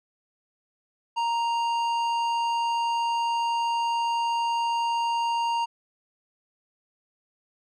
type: tone with tanh clipping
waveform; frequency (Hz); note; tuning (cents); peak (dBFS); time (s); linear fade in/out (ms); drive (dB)
sine; 932.3; A#5; 0; -25; 1.16-5.66; 20; 12
effects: none